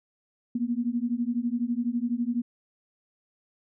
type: beating tone pair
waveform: sine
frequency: 233.1 / 245.1 Hz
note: A#3 / B3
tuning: 0 / -13 cents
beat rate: 12 Hz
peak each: -28 dBFS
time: 0.55-2.42 s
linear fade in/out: 5 ms
effects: none